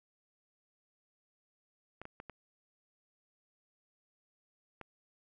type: clicks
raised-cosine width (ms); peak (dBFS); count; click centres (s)
0.5; -30; 5; 2.016 / 2.054 / 2.201 / 2.297 / 4.813
effects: none